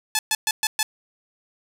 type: tone bursts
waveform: 5% pulse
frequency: 865 Hz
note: A5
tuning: 30 cents flat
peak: -7 dBFS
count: 5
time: 0.15-0.83 s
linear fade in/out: 2 ms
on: 40 ms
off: 120 ms
effects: none